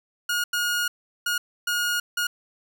sawtooth tone bursts at uneven times, 1435 Hz, F6, 47 cents sharp, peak -19 dBFS, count 5, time 0.29-0.44 / 0.53-0.88 / 1.26-1.38 / 1.67-2 / 2.17-2.27 s, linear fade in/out 5 ms, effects none

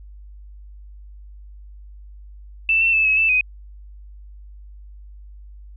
sine tone with pitch steps, 2655 / 2693 / 2625 / 2567 / 2645 / 2507 Hz, E7 / E7 / E7 / E7 / E7 / D#7, +12 / +36 / -8 / -47 / +5 / +12 cents, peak -14 dBFS, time 2.69-3.41 s, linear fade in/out 2 ms, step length 120 ms, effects added 50 Hz sine -38 dBFS peak until 5.76 s

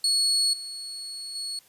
35% pulse tone with level steps, 4367 Hz, C#8, 27 cents flat, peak -19 / -33 / -29 dBFS, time 0.04-1.59 s, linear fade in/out 2 ms, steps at 0.53 / 1.35 s, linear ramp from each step 5 ms, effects white hiss -58 dBFS RMS until 1.68 s + resampled to 32000 Hz

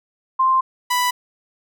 sine / sawtooth tone pair in turn, 1048 / 989.2 Hz, C6 / B5, +2 / +3 cents, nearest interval minor second, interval 99 cents, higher first, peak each -13 dBFS, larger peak neither, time 0.39-0.61 / 0.9-1.11 s, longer first, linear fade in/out 10 ms, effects none

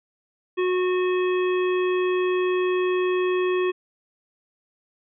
harmonic tone, 365.4 Hz, F#4, 22 cents flat, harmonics 1 / 3 / 5 / 7 / 9, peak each -20 / -31 / -35 / -34 / -41 dBFS, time 0.57-3.72 s, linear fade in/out 20 ms, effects none

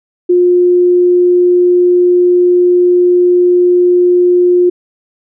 sine tone, 356.2 Hz, F4, 34 cents sharp, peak -5 dBFS, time 0.29-4.7 s, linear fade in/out 10 ms, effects none

